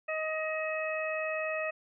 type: harmonic tone with a mistuned harmonic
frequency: 628 Hz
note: D#5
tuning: 16 cents sharp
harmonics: 1 / 2 / 3 / 4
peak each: -33 / -40 / -38 / -37 dBFS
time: 0.08-1.71 s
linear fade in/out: 10 ms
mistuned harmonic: 4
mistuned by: +34 cents
effects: none

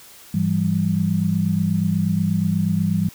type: tone cluster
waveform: sine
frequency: 103.9 / 168.8 / 197.1 Hz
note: G#2 / E3 / G3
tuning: +1 / +41 / +10 cents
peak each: -25 / -20 / -21 dBFS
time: 0.34-3.09 s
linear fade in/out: 5 ms
effects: white hiss -45 dBFS RMS until 3.14 s

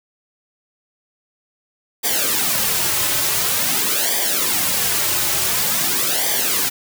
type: noise with flanger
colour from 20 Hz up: white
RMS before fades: -19 dBFS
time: 2.03-6.7 s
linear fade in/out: 20 ms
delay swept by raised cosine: 0.73 to 4.33 ms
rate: 0.47 Hz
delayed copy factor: -0.75
effects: none

